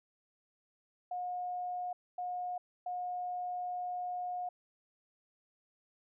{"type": "tone bursts at uneven times", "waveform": "sine", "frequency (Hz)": 720, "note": "F#5", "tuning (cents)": -47, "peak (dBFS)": -35, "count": 3, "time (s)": [[1.11, 1.93], [2.18, 2.58], [2.86, 4.49]], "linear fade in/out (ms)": 5, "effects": []}